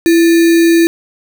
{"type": "tone with sample-and-hold", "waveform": "sine", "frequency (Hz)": 333.7, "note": "E4", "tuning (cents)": 21, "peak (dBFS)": -5, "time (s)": [0.06, 0.87], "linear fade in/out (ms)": 0, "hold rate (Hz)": 2100, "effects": []}